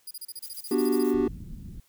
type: tone bursts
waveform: 5% pulse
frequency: 4886 Hz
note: D#8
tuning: 32 cents flat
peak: -29 dBFS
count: 14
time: 0.07-1.032 s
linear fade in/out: 5 ms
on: 39 ms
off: 32 ms
type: noise with tremolo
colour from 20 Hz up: violet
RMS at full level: -42 dBFS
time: 0.42-1.14 s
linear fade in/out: 10 ms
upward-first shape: square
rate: 8 Hz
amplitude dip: 60%
type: chord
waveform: triangle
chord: G major seventh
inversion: first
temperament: just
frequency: 245 / 294 / 367.5 / 392 Hz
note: B3 / D4 / F#4 / G4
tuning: -14 / +2 / -12 / 0 cents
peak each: -25 dBFS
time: 0.71-1.28 s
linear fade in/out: 5 ms
type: low-pass noise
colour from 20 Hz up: pink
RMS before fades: -40 dBFS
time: 1.14-1.8 s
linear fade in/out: 2 ms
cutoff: 230 Hz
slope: 24 dB/octave
effects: white hiss -65 dBFS RMS until 1.88 s